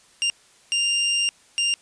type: tone bursts at uneven times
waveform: sawtooth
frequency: 2794 Hz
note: F7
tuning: in tune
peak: -16 dBFS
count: 3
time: 0.22-0.3 / 0.72-1.29 / 1.58-1.74 s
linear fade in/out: 0 ms
effects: white hiss -55 dBFS RMS until 1.81 s + resampled to 22050 Hz